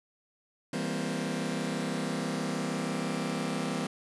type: chord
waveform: sawtooth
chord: C dominant seventh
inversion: first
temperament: just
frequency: 163.52 / 196.22 / 235.5 / 261.6 Hz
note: E3 / G3 / Bb3 / C4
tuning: -14 / +2 / +18 / 0 cents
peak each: -32 dBFS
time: 0.73-3.87 s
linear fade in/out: 5 ms
effects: resampled to 24000 Hz + 8-bit